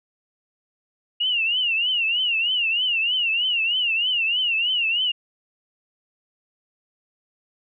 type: tone with vibrato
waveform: sine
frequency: 2829 Hz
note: F7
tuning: 22 cents sharp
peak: -19 dBFS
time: 1.2-5.12 s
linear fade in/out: 10 ms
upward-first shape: triangle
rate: 3.2 Hz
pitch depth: 160 cents each way
effects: none